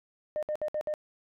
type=tone bursts; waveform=sine; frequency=607 Hz; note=D#5; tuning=43 cents flat; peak=-27 dBFS; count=5; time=0.36-0.939 s; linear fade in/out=0 ms; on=67 ms; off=61 ms; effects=tanh soft clip ceiling -25 dBFS